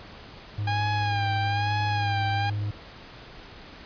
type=tone; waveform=triangle; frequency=103.83 Hz; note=G#2; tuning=in tune; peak=-24 dBFS; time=0.58-2.71 s; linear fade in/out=5 ms
type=tone with vibrato; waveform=sawtooth; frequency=812 Hz; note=G#5; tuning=39 cents flat; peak=-22 dBFS; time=0.67-2.5 s; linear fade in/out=5 ms; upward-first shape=sine; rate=1.1 Hz; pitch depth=58 cents each way
effects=pink hiss -45 dBFS RMS until 3.85 s + resampled to 11025 Hz